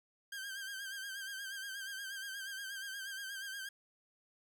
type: tone with vibrato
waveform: sawtooth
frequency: 1583 Hz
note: G6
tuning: 17 cents sharp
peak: -38 dBFS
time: 0.32-3.69 s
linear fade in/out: 5 ms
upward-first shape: sine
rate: 8.4 Hz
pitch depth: 56 cents each way
effects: none